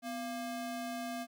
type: ring-modulated tone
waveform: square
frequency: 468.6 Hz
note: A#4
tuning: 9 cents sharp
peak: -35 dBFS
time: 0.02-1.27 s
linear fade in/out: 50 ms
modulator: 219 Hz
effects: none